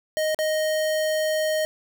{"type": "tone with dropouts", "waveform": "square", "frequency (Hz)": 622.3, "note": "D#5", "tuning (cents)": 0, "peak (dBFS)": -22, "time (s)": [0.17, 1.65], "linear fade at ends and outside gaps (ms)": 0, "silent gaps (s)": [0.346, 0.389], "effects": []}